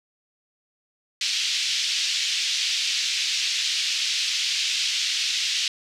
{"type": "band-pass noise", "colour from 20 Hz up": "pink", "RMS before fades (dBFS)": -25, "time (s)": [1.21, 5.68], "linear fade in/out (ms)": 2, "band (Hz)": [2700, 5800], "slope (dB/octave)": 24, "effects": []}